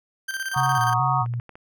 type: tone with tremolo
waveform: 40% pulse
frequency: 1568 Hz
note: G6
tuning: in tune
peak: -24 dBFS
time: 0.28-0.94 s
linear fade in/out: 10 ms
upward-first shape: square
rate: 17 Hz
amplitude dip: 60%
type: chord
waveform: sine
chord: D# minor seventh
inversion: first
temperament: equal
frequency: 740 / 932.3 / 1108.7 / 1244.5 Hz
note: F#5 / A#5 / C#6 / D#6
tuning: 0 / 0 / 0 / 0 cents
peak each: -25 dBFS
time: 0.53-1.26 s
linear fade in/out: 50 ms
type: tone with vibrato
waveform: sine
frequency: 126.1 Hz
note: B2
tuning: 36 cents sharp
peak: -24 dBFS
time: 0.56-1.4 s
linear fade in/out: 5 ms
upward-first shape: square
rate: 2.3 Hz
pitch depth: 94 cents each way
type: clicks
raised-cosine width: 0.5 ms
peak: -28 dBFS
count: 5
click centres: 1.261 / 1.338 / 1.399 / 1.493 / 1.555 s
effects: none